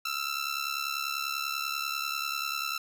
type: ring-modulated tone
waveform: 15% pulse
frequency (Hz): 1336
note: E6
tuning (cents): +23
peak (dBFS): -21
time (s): 0.05-2.78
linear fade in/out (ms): 5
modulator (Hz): 35.1
effects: none